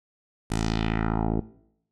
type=tone with low-pass filter sweep; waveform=10% pulse; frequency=55 Hz; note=A1; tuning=in tune; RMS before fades=-26 dBFS; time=0.5-1.41 s; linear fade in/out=10 ms; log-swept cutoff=10000 to 450 Hz; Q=2; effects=noise-tail reverb RT60 0.7 s tail -18 dB re dry